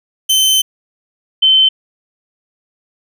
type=tone pair in turn; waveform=sawtooth / sine; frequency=3078 / 3078 Hz; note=G7 / G7; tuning=-32 / -32 cents; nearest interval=unison; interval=0 cents; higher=neither; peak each=-6 dBFS; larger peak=neither; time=0.29-0.62 / 1.42-1.69 s; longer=first; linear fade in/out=10 ms; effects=none